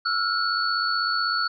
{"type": "tone cluster", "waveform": "sine", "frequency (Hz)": [1332, 1428, 4430], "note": ["E6", "F6", "C#8"], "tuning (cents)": [18, 38, -2], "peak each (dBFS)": -26, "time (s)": [0.05, 1.48], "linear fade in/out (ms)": 10, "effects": []}